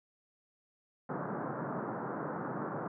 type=band-pass noise; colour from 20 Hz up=pink; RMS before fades=-38 dBFS; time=1.09-2.88 s; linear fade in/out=5 ms; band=130 to 1500 Hz; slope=48 dB/octave; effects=none